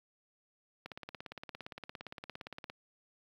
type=click train; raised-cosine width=0.3 ms; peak=-27 dBFS; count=33; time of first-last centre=0.86-2.699 s; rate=17.4 Hz; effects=high-pass 80 Hz 12 dB/octave + 10-bit